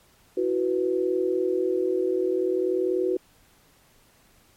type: chord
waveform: sine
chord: E suspended second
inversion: none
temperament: equal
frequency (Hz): 329.6 / 370 / 493.9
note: E4 / F#4 / B4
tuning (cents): 0 / 0 / 0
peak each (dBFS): -29 / -23 / -28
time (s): 0.37-3.17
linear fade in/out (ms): 5
effects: pink hiss -59 dBFS RMS until 4.56 s + MP3 64 kbps